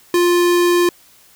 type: tone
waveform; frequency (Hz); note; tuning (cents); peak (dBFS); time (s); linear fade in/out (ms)
square; 350.4; F4; +6; -12; 0.14-0.89; 2
effects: white hiss -49 dBFS RMS until 1.35 s